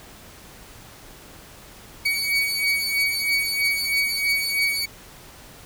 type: beating tone pair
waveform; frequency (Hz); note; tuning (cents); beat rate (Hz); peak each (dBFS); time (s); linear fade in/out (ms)
30% pulse; 2251 / 2254.1; C#7 / C#7; +26 / +28; 3.1; -20 / -23; 2.05-4.86; 10
effects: pink hiss -45 dBFS RMS until 5.65 s